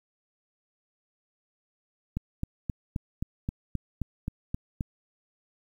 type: click train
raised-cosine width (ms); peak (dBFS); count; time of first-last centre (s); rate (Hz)
5; -17; 11; 2.17-4.809; 3.79
effects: 9-bit